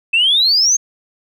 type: exponential sweep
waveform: sine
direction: up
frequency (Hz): 2595 to 6500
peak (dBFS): -9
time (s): 0.13-0.77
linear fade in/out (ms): 10
effects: tanh soft clip ceiling -5 dBFS